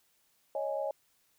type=chord; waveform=sine; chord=C# suspended second; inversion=none; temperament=equal; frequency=554.4 / 622.3 / 830.6 Hz; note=C#5 / D#5 / G#5; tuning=0 / 0 / 0 cents; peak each=-34 / -35 / -39 dBFS; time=0.55-0.91 s; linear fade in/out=2 ms; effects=white hiss -71 dBFS RMS until 1.38 s